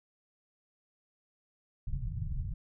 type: low-pass noise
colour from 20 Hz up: pink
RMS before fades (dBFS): -35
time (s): 1.87-2.54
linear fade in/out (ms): 5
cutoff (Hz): 160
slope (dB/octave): 48
effects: none